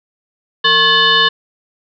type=tone with frequency modulation; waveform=sine; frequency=2349 Hz; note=D7; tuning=in tune; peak=-8 dBFS; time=0.64-1.29 s; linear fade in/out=10 ms; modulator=631 Hz; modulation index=2.4; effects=none